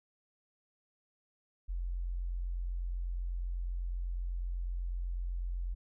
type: tone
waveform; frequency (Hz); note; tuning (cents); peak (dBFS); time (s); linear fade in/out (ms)
sine; 44.03; F1; +15; -33; 1.68-5.75; 20
effects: none